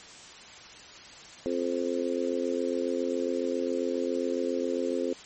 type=harmonic tone; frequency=87.31 Hz; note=F2; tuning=in tune; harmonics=3 / 4 / 5 / 6; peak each=-32 / -32 / -32 / -32 dBFS; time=1.46-5.13 s; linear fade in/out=0 ms; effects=white hiss -47 dBFS RMS until 5.25 s + MP3 32 kbps